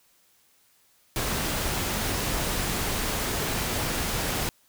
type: noise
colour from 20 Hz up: pink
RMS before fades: -28 dBFS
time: 1.16-4.49 s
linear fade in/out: 0 ms
effects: white hiss -63 dBFS RMS until 4.68 s